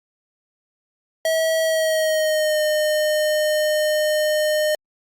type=tone with pitch glide; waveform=square; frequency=645 to 610.6 Hz; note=E5 to D#5; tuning=-38 to -33 cents; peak=-18 dBFS; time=1.25-4.75 s; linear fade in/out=2 ms; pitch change=-95 cents; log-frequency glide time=1.62-2.6 s; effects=Opus 48 kbps